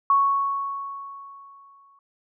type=tone with exponential decay; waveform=sine; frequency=1109 Hz; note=C#6; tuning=in tune; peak=-14 dBFS; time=0.1-1.99 s; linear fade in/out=2 ms; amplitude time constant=410 ms; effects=none